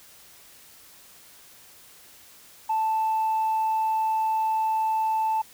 sine tone, 880 Hz, A5, in tune, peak -20 dBFS, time 2.69-5.42 s, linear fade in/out 10 ms, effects tanh soft clip ceiling -19 dBFS + white hiss -51 dBFS RMS until 5.53 s

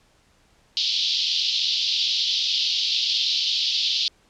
pink band-pass noise, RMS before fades -23 dBFS, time 0.77-4.08 s, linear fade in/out 0 ms, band 3100 to 5000 Hz, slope 48 dB/octave, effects pink hiss -60 dBFS RMS until 4.29 s + low-pass 8000 Hz 12 dB/octave

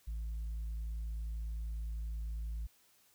sine tone with tanh clipping, 55.1 Hz, A1, 3 cents sharp, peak -37 dBFS, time 0.07-2.67 s, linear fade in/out 10 ms, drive 1 dB, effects white hiss -68 dBFS RMS until 3.14 s

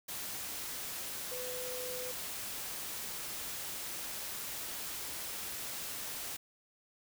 sine tone in noise, 502 Hz, B4, 28 cents sharp, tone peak -41 dBFS, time 1.31-2.12 s, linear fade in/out 10 ms, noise white, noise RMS -41 dBFS, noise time 0.08-6.37 s, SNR -3 dB, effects none

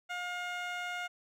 15% pulse tone with band-pass filter, 713 Hz, F5, 36 cents sharp, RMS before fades -38 dBFS, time 0.09-1.08 s, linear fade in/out 20 ms, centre 1500 Hz, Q 0.55, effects none

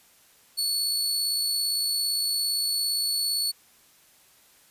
sawtooth tone with amplitude modulation, 4422 Hz, C#8, 5 cents flat, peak -20 dBFS, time 0.57-3.52 s, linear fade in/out 20 ms, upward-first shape sine, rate 57.6 Hz, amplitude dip 25%, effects white hiss -58 dBFS RMS until 4.7 s + resampled to 32000 Hz

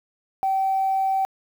sine tone, 771 Hz, G5, 29 cents flat, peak -18 dBFS, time 0.43-1.25 s, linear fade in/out 0 ms, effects tanh soft clip ceiling -15 dBFS + 8-bit

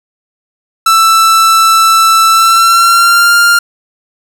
45% pulse tone with pitch glide, 1326 to 1398.4 Hz, E6 to F6, +10 to +2 cents, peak -4 dBFS, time 0.86-3.59 s, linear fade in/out 5 ms, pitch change +92 cents, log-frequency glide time 2.3-3.34 s, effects none

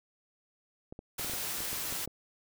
clicks, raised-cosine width 2 ms, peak -30 dBFS, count 10, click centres 0.925 / 0.991 / 1.196 / 1.246 / 1.297 / 1.336 / 1.605 / 1.73 / 1.925 / 2.076 s
white noise, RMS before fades -36 dBFS, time 1.18-2.06 s, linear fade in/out 10 ms
effects none

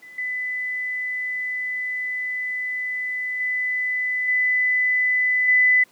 sine tone with level steps, 2002 Hz, B6, 23 cents sharp, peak -40 / -24 / -21 / -17 / -13 dBFS, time 0.02-5.84 s, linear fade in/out 10 ms, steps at 0.18 / 3.4 / 4.28 / 5.48 s, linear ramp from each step 5 ms, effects pink hiss -56 dBFS RMS until 5.91 s + high-pass 200 Hz 12 dB/octave

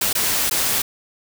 white noise with dropouts, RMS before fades -20 dBFS, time 0.01-0.82 s, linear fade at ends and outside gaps 5 ms, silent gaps 0.13-0.15 / 0.498-0.51 s, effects none

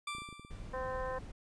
20% pulse tone with exponential decay, 1174.7 Hz, D6, in tune, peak -31 dBFS, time 0.07-0.81 s, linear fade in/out 5 ms, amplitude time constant 160 ms
clicks, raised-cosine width 3 ms, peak -38 dBFS, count 7, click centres 0.15 / 0.184 / 0.22 / 0.289 / 0.327 / 0.396 / 0.449 s
brown noise, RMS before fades -45 dBFS, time 0.5-1.32 s, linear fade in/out 10 ms
harmonic tone, 258.4 Hz, C4, 21 cents flat, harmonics 2 / 3 / 4 / 5 / 6 / 7, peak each -38 / -46 / -41 / -54 / -49 / -49 dBFS, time 0.73-1.19 s, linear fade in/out 10 ms
effects resampled to 22050 Hz

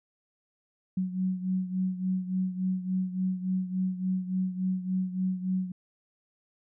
sine beating tone pair, 185 / 188.5 Hz, F#3 / F#3, 0 / +32 cents, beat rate 3.5 Hz, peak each -28 / -33 dBFS, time 0.97-5.72 s, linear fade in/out 5 ms, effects none

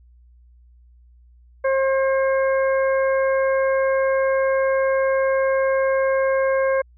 harmonic tone, 535 Hz, C5, 38 cents sharp, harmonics 1 / 2 / 3 / 4, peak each -17 / -27 / -28 / -33 dBFS, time 1.64-6.82 s, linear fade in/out 10 ms, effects added 60 Hz sine -48 dBFS peak until 6.97 s

